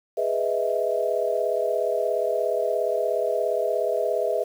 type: chord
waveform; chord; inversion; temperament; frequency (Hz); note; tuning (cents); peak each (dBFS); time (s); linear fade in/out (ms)
sine; E major seventh; first; equal; 415.3 / 493.9 / 622.3 / 659.3; G#4 / B4 / D#5 / E5; 0 / 0 / 0 / 0; -28 / -27 / -27 / -26; 0.17-4.44; 10
effects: 8-bit